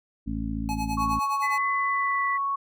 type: harmonic tone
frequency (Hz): 55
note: A1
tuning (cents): 0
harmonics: 1 / 2 / 3 / 4 / 5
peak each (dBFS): -32 / -36 / -38 / -32 / -33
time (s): 0.26-1.2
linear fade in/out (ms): 20
type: tone with tremolo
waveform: square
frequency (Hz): 851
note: G#5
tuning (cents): +42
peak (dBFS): -28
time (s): 0.69-1.58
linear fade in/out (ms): 0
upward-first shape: sine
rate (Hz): 9.7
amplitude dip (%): 85
type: tone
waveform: sine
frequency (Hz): 1108.7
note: C#6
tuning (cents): 0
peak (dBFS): -24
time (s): 0.97-2.56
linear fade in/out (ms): 10
type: tone with pitch glide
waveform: sine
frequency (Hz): 2015 to 1971.3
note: B6 to B6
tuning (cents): +34 to -4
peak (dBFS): -27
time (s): 1.42-2.38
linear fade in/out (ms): 20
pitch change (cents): -38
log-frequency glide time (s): 1.71-2.27
effects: none